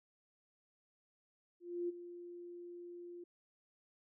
sine tone with ADSR envelope, 349.2 Hz, F4, in tune, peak -34 dBFS, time 1.6-3.24 s, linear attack 290 ms, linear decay 19 ms, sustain -13 dB, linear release 6 ms, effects none

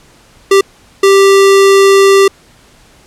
square tone bursts at uneven times, 392.4 Hz, G4, 2 cents sharp, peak -4 dBFS, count 2, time 0.51-0.61 / 1.03-2.28 s, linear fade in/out 5 ms, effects pink hiss -44 dBFS RMS until 3.06 s + low-pass 10000 Hz 12 dB/octave

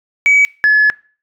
sine tone pair in turn, 2275 / 1709.7 Hz, C#7 / G#6, +44 / +50 cents, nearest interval perfect fourth, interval 494 cents, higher first, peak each -5 dBFS, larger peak neither, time 0.26-0.45 / 0.64-0.9 s, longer second, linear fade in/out 0 ms, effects noise-tail reverb RT60 0.4 s tail -23 dB re dry + tanh soft clip ceiling -4 dBFS

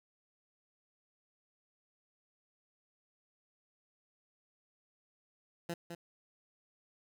15% pulse tone with echo, 170.6 Hz, F3, 40 cents flat, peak -30 dBFS, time 5.69-5.74 s, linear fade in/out 5 ms, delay 210 ms, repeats 1, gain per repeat -6 dB, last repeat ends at 5.95 s, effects none

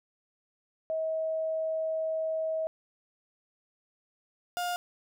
sine / 35% pulse tone pair in turn, 639 / 708.8 Hz, D#5 / F5, +46 / +25 cents, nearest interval major second, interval 179 cents, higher second, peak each -28 dBFS, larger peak neither, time 0.9-2.67 / 4.57-4.76 s, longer first, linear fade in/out 0 ms, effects none

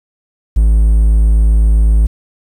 triangle tone, 53.9 Hz, A1, 35 cents flat, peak -4 dBFS, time 0.56-2.07 s, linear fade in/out 10 ms, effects 7-bit

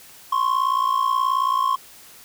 triangle ring-modulated tone, 1068 Hz, C6, 35 cents sharp, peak -13 dBFS, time 0.32-1.76 s, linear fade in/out 5 ms, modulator 29.3 Hz, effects white hiss -46 dBFS RMS until 2.24 s

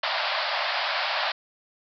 pink band-pass noise, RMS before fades -27 dBFS, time 0.03-1.32 s, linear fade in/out 5 ms, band 580 to 5000 Hz, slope 96 dB/octave, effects none

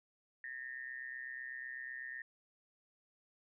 sine tone with amplitude modulation, 1826 Hz, A#6, 36 cents flat, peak -39 dBFS, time 0.44-2.22 s, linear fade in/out 2 ms, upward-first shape sine, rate 128 Hz, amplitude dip 80%, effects none

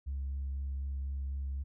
sine tone with vibrato, 68.4 Hz, C#2, 23 cents flat, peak -32 dBFS, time 0.06-1.64 s, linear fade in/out 20 ms, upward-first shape triangle, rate 4 Hz, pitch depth 16 cents each way, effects tanh soft clip ceiling -31 dBFS

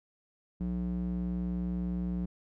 square tone with band-pass filter, 59.9 Hz, A#1, 48 cents sharp, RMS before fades -33 dBFS, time 0.6-2.26 s, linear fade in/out 10 ms, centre 180 Hz, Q 2.2, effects none

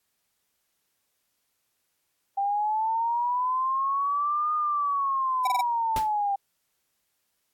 sine linear two-way sweep, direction up then down, 788 to 1226 to 788 Hz, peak -23 dBFS, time 2.37-6.36 s, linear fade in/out 10 ms, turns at 4.54 s
square tone bursts, 766 Hz, G5, 40 cents flat, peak -24 dBFS, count 4, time 5.45-5.612 s, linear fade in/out 5 ms, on 24 ms, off 22 ms
pink noise with exponential decay, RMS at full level -30 dBFS, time 5.96-6.12 s, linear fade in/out 2 ms, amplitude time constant 34 ms
effects white hiss -75 dBFS RMS until 7.53 s + AAC 64 kbps

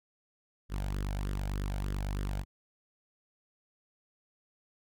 sawtooth tone with flanger, 49 Hz, G1, in tune, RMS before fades -34 dBFS, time 0.69-2.45 s, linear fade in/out 50 ms, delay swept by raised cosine 0.59 to 1.36 ms, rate 3.3 Hz, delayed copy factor +0.6, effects none

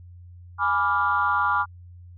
sine chord, G# diminished seventh, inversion none, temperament equal with one note detuned, 830.6 / 987.8 / 1174.7 / 1401 Hz, G#5 / B5 / D6 / F6, 0 / 0 / 0 / +5 cents, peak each -27 / -25 / -23 / -24 dBFS, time 0.58-1.66 s, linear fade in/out 50 ms, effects tanh soft clip ceiling -10 dBFS + added 88 Hz sine -42 dBFS peak until 2.17 s

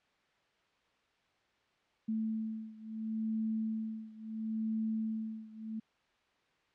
sine beating tone pair, 220.1 / 220.83 Hz, A3 / A3, +1 / +7 cents, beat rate 0.73 Hz, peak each -36 / -38 dBFS, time 2.08-5.8 s, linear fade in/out 10 ms, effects white hiss -72 dBFS RMS until 6.74 s + low-pass 3000 Hz 12 dB/octave

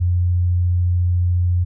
sine tone, 88.6 Hz, F2, 25 cents sharp, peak -14 dBFS, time 0-1.65 s, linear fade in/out 20 ms, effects none

